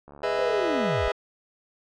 click train, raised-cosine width 1 ms, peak -32 dBFS, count 57, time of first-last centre 0.08-0.86 s, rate 71.8 Hz
sawtooth chord, E major seventh, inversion first, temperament just, 412 / 494.4 / 618.1 / 659.3 Hz, G#4 / B4 / D#5 / E5, -14 / +2 / -12 / 0 cents, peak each -25 dBFS, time 0.23-1.12 s, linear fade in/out 5 ms
sine linear sweep, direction down, 539 to 38.89 Hz, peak -27 dBFS, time 0.39-1.08 s, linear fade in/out 0 ms
effects low-pass 3000 Hz 12 dB/octave

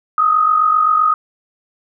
sine tone pair together, 1244.5 / 1292.2 Hz, D#6 / E6, 0 / -35 cents, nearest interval minor second, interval 65 cents, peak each -11 / -18 dBFS, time 0.18-1.14 s, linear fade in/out 2 ms, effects none

